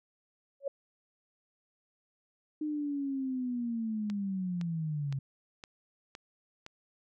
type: tone with exponential growth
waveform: sine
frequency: 556 Hz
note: C#5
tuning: 5 cents sharp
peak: -26 dBFS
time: 0.6-0.68 s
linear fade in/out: 5 ms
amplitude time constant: 16 ms
type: linear sweep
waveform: sine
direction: down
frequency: 306.7 to 134.3 Hz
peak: -31 dBFS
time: 2.61-5.19 s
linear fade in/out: 5 ms
type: click train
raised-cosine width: 0.2 ms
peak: -27 dBFS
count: 6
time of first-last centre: 4.1-6.664 s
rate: 1.95 Hz
effects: none